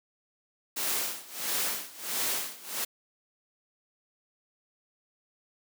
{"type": "noise with tremolo", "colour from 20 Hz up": "white", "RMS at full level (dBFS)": -29, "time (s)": [0.76, 2.85], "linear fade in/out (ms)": 10, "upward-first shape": "sine", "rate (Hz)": 1.5, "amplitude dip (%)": 90, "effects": ["high-pass 200 Hz 12 dB/octave"]}